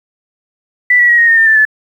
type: tone with pitch steps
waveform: sine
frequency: 1975.5 / 1939.3 / 1903.8 / 1868.9 / 1834.7 / 1801.1 / 1768.1 / 1735.7 Hz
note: B6 / B6 / A#6 / A#6 / A#6 / A6 / A6 / A6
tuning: 0 / -32 / +36 / +4 / -28 / +40 / +8 / -24 cents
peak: -5 dBFS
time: 0.9-1.652 s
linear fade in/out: 5 ms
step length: 94 ms
effects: 7-bit